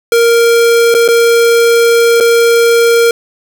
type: tone with dropouts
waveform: square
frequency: 466.2 Hz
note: A#4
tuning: in tune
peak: -6 dBFS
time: 0.12-3.11 s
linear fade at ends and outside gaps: 2 ms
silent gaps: 0.942-0.948 / 1.079-1.086 / 2.202-2.207 s
effects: none